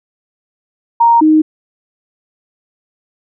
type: tone pair in turn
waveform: sine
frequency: 932.3 / 311.1 Hz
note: A#5 / D#4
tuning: 0 / 0 cents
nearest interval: octave + perfect fifth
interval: 1900 cents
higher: first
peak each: -5 dBFS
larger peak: neither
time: 1-1.21 / 1.21-1.42 s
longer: neither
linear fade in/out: 10 ms
effects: none